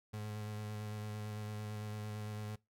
35% pulse tone with vibrato, 106 Hz, G#2, 36 cents sharp, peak -39 dBFS, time 0.13-2.56 s, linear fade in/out 10 ms, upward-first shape square, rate 8.9 Hz, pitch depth 13 cents each way, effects noise-tail reverb RT60 0.2 s tail -22 dB re dry

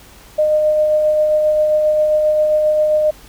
sine tone with tremolo, 611 Hz, D#5, 32 cents flat, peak -10 dBFS, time 0.38-3.11 s, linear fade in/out 10 ms, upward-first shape sine, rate 7.5 Hz, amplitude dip 25%, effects added 50 Hz sine -45 dBFS peak until 3.28 s + pink hiss -43 dBFS RMS until 3.28 s

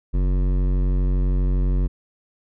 triangle tone with hard clipping, 46.25 Hz, F#1, in tune, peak -19 dBFS, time 0.13-1.88 s, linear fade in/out 20 ms, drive 18 dB, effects none

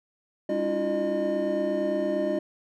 triangle tone cluster, 201.6 / 286.8 / 323.2 / 351.8 / 608 Hz, G3 / D4 / E4 / F4 / D#5, +49 / -41 / -34 / +13 / -40 cents, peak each -32 / -31 / -30 / -29 / -25 dBFS, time 0.49-2.39 s, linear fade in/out 5 ms, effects none

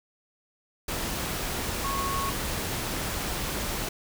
sine tone in noise, 1100 Hz, C#6, 14 cents flat, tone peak -29 dBFS, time 1.84-2.3 s, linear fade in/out 5 ms, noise pink, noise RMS -31 dBFS, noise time 0.88-3.89 s, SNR -1 dB, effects none

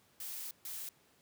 blue noise bursts at uneven times, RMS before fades -43 dBFS, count 2, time 0.2-0.51 / 0.65-0.89 s, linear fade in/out 2 ms, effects pink hiss -68 dBFS RMS until 1.21 s + high-pass 100 Hz 12 dB/octave

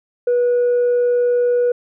sine tone, 486.7 Hz, B4, 25 cents flat, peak -11 dBFS, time 0.27-1.72 s, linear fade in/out 5 ms, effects tanh soft clip ceiling -11 dBFS

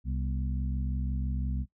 harmonic tone with a mistuned harmonic, 65.9 Hz, C2, 13 cents sharp, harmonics 1 / 2 / 3 / 4, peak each -30 / -36 / -40 / -42 dBFS, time 0.04-1.66 s, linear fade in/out 50 ms, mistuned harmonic 4, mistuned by -120 cents, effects noise-tail reverb RT60 0.1 s tail -17 dB re dry

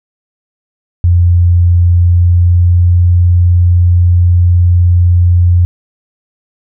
sine tone with pitch glide, 87.31 to 88.07 Hz, F2 to F2, 0 to +15 cents, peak -4 dBFS, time 1.04-5.65 s, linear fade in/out 0 ms, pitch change +15 cents, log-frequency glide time 1.89-2.94 s, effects none

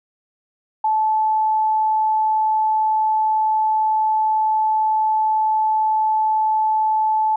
sine tone, 869 Hz, A5, 22 cents flat, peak -15 dBFS, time 0.84-7.36 s, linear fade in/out 5 ms, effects none

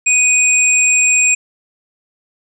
sine tone pair together, 2489 / 7446 Hz, D#7 / A#8, 0 / -3 cents, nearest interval octave + perfect fifth, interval 1897 cents, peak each -12 dBFS, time 0.06-1.35 s, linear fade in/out 10 ms, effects none

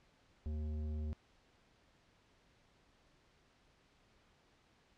sine tone with tanh clipping, 76.4 Hz, D#2, 31 cents flat, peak -39 dBFS, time 0.46-1.13 s, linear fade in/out 0 ms, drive 12 dB, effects pink hiss -70 dBFS RMS until 4.97 s + low-pass 5000 Hz 12 dB/octave

